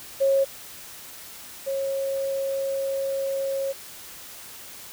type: tone pair in turn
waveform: sine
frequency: 545 / 545 Hz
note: C#5 / C#5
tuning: -29 / -29 cents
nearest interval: unison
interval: 0 cents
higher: neither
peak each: -17 / -24 dBFS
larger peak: first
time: 0.2-0.45 / 1.66-3.73 s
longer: second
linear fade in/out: 20 ms
effects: white hiss -42 dBFS RMS until 4.92 s